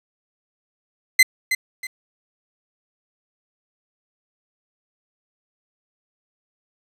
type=tone with echo; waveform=40% pulse; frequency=2051 Hz; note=C7; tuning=35 cents flat; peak=-7 dBFS; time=1.19-1.23 s; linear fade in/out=5 ms; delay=320 ms; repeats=2; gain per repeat=-10 dB; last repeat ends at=1.87 s; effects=resampled to 32000 Hz + 8-bit